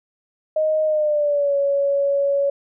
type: tone with pitch glide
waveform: sine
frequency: 622.3 to 560.8 Hz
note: D#5 to C#5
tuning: 0 to +20 cents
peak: -16 dBFS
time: 0.56-2.5 s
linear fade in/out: 5 ms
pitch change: -180 cents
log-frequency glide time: 0.85-1.55 s
effects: none